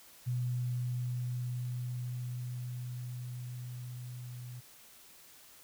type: tone with level ramp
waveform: sine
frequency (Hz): 123.47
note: B2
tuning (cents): 0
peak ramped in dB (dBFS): -30 to -42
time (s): 0.26-4.61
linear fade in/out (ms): 20
effects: white hiss -57 dBFS RMS until 5.63 s

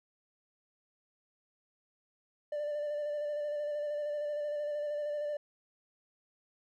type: tone with vibrato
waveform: triangle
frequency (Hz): 591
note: D5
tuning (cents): +11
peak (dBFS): -30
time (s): 2.52-5.37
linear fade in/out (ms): 5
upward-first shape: square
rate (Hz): 13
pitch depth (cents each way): 19
effects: tanh soft clip ceiling -27 dBFS

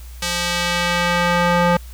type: tone with band-pass filter sweep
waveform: square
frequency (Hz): 174.61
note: F3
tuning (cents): 0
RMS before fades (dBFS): -18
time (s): 0.22-1.77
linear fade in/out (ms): 5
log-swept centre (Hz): 5400 to 900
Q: 0.71
effects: added 60 Hz sine -33 dBFS peak until 1.93 s + white hiss -46 dBFS RMS until 1.93 s

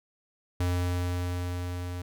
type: tone with level ramp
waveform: square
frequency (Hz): 89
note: F2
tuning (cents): +33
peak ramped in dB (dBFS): -25 to -34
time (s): 0.6-2.02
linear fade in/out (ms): 5
effects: none

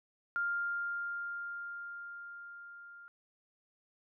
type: tone with level ramp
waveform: sine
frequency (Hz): 1400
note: F6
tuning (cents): +4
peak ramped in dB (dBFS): -30 to -50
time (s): 0.36-3.08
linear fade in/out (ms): 0
effects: none

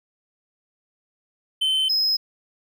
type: tone pair in turn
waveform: triangle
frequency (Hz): 3073 / 5113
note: G7 / D#8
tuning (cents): -35 / +46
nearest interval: major sixth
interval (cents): 881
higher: second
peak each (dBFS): -17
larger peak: neither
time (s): 1.61-1.89 / 1.89-2.17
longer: neither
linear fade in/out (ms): 10
effects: none

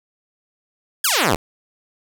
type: exponential sweep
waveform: 5% pulse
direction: down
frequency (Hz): 1760 to 69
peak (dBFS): -4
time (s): 1.04-1.36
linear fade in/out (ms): 5
effects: none

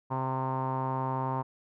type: tone with low-pass filter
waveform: sawtooth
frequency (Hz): 131.3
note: C3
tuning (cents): +6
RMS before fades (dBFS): -31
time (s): 0.1-1.43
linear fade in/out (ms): 20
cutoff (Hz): 970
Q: 8.9
effects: none

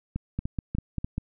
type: two click trains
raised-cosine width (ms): 5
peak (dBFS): -16 / -17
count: 5 / 4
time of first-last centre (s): 0.39-1.181 / 0.16-1.045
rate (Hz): 5.06 / 3.39
effects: none

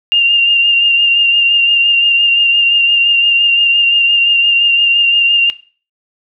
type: tone with vibrato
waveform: sine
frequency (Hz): 2794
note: F7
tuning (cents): 0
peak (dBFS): -7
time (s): 0.12-5.5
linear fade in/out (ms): 0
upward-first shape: sine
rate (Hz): 5.8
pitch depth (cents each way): 22
effects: noise-tail reverb RT60 0.4 s tail -18 dB re dry

